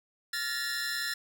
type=tone cluster; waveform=40% pulse; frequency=1395 / 1735 / 1867 / 4066 / 5260 Hz; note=F6 / A6 / A#6 / B7 / E8; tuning=-2 / -25 / +2 / +50 / -5 cents; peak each=-40 / -35 / -37 / -36 / -38 dBFS; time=0.33-1.14 s; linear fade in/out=5 ms; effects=none